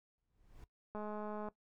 brown noise with exponential growth, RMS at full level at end -50 dBFS, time 0.18-0.64 s, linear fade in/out 1 ms, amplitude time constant 99 ms
click train, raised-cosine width 1 ms, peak -31 dBFS, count 114, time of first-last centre 0.95-1.486 s, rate 211 Hz
effects noise-tail reverb RT60 0.1 s tail -17 dB re dry

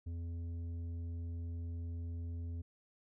sine tone with tanh clipping, 84.7 Hz, E2, 48 cents sharp, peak -40 dBFS, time 0.06-2.62 s, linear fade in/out 10 ms, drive 8 dB, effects none

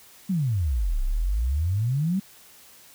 sine exponential two-way sweep, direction down then up, 201.9 to 31 to 201.9 Hz, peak -21 dBFS, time 0.29-2.2 s, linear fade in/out 10 ms, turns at 1.02 s, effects white hiss -51 dBFS RMS until 2.94 s

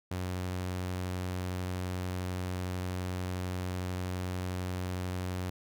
sawtooth tone, 91.3 Hz, F#2, 23 cents flat, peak -29 dBFS, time 0.11-5.5 s, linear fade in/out 5 ms, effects none

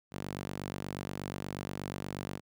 sawtooth tone with high-pass filter, 48.35 Hz, G1, 23 cents flat, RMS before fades -40 dBFS, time 0.11-2.41 s, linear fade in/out 50 ms, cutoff 150 Hz, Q 1, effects none

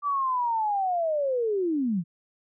sine linear sweep, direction down, 1173 to 156.7 Hz, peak -23 dBFS, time 0.02-2.04 s, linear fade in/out 50 ms, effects none

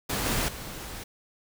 pink noise with level steps, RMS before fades -29 / -27 / -39 dBFS, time 0.09-1.04 s, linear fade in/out 10 ms, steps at 0.25 / 0.48 s, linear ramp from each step 5 ms, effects none

